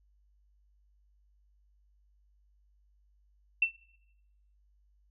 sine tone with exponential decay, 2688 Hz, E7, 33 cents sharp, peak -19 dBFS, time 3.62-3.74 s, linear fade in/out 5 ms, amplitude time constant 25 ms, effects noise-tail reverb RT60 0.9 s tail -23 dB re dry + added 50 Hz sine -64 dBFS peak until 5.1 s

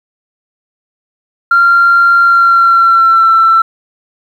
sine tone with pitch glide, 1384 to 1339.2 Hz, F6 to E6, -16 to +27 cents, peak -3 dBFS, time 1.51-3.62 s, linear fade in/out 5 ms, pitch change -57 cents, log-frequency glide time 2.21-3.33 s, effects tanh soft clip ceiling 0 dBFS + 7-bit

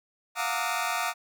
25% pulse tone cluster, 694 / 732 / 920 / 1176 / 1266 Hz, F5 / F#5 / A#5 / D6 / D#6, -11 / -19 / -23 / +2 / +30 cents, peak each -30 dBFS, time 0.35-1.14 s, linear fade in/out 50 ms, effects none

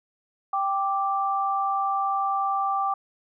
sine tone pair together, 785 / 1174.2 Hz, G5 / D6, +2 / -1 cents, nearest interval perfect fifth, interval 697 cents, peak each -25 dBFS, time 0.53-2.94 s, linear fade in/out 5 ms, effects none

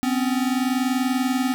square tone pair together, 252.6 / 272.9 Hz, B3 / C#4, +39 / -27 cents, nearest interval minor second, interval 134 cents, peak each -22 / -26 dBFS, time 0.03-1.54 s, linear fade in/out 0 ms, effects none

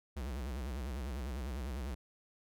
square tone with vibrato, 65.41 Hz, C2, in tune, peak -38 dBFS, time 0.16-1.95 s, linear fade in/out 10 ms, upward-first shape sine, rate 10 Hz, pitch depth 200 cents each way, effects none

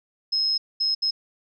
sine tone bursts at uneven times, 5150 Hz, E8, 41 cents flat, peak -20 dBFS, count 3, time 0.32-0.58 / 0.8-0.95 / 1.02-1.11 s, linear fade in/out 10 ms, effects none

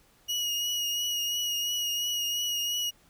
30% pulse tone with vibrato, 2891 Hz, F#7, 41 cents flat, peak -25 dBFS, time 0.28-2.91 s, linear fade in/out 20 ms, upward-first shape triangle, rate 2.9 Hz, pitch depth 29 cents each way, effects pink hiss -62 dBFS RMS until 3.09 s

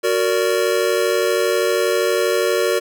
square chord, Gb augmented, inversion none, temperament just, 370 / 462.5 / 578.1 Hz, Gb4 / Bb4 / D5, 0 / -14 / -27 cents, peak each -21 / -20 / -22 dBFS, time 0.03-2.8 s, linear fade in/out 20 ms, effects none

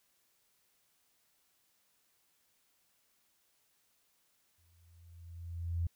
sine tone with exponential growth, 85 Hz, F2, 46 cents flat, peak -29 dBFS, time 4.58-5.87 s, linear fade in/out 5 ms, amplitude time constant 280 ms, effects white hiss -74 dBFS RMS until 5.95 s

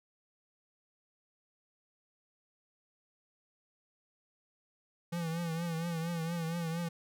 square tone with vibrato, 167 Hz, E3, 23 cents sharp, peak -34 dBFS, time 5.12-6.89 s, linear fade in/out 10 ms, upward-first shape triangle, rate 4.3 Hz, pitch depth 76 cents each way, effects none

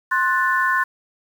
sine chord, F# diminished, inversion second, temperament equal with one note detuned, 1054.4 / 1480 / 1760 Hz, C6 / F#6 / A6, +13 / 0 / 0 cents, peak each -20 / -21 / -21 dBFS, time 0.11-0.84 s, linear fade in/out 10 ms, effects 7-bit

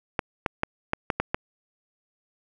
clicks, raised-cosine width 0.5 ms, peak -8 dBFS, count 7, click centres 0.192 / 0.462 / 0.634 / 0.934 / 1.102 / 1.2 / 1.345 s, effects none

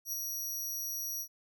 20% pulse tone with ADSR envelope, 5770 Hz, F#8, 44 cents flat, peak -27 dBFS, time 0.05-1.28 s, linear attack 75 ms, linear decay 15 ms, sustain -3 dB, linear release 73 ms, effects none

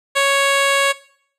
10% pulse tone, 554.4 Hz, C#5, in tune, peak -5 dBFS, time 0.15-0.93 s, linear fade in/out 20 ms, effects noise-tail reverb RT60 0.6 s tail -19 dB re dry + low-pass 10000 Hz 12 dB/octave

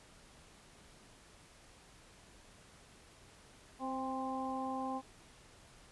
harmonic tone with a mistuned harmonic, 261.6 Hz, C4, in tune, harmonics 1 / 2 / 3 / 4, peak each -40 / -45 / -40 / -43 dBFS, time 3.79-5.02 s, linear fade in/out 50 ms, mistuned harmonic 3, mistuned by +23 cents, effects pink hiss -60 dBFS RMS until 5.91 s + resampled to 24000 Hz

